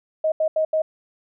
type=tone bursts at uneven times; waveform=sine; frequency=629 Hz; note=D#5; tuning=19 cents sharp; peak=-17 dBFS; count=4; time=0.24-0.32 / 0.4-0.48 / 0.56-0.65 / 0.73-0.82 s; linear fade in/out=5 ms; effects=none